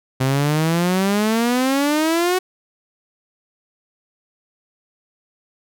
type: exponential sweep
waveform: sawtooth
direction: up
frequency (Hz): 129 to 373.9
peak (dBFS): -12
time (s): 0.2-2.39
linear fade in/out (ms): 10
effects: none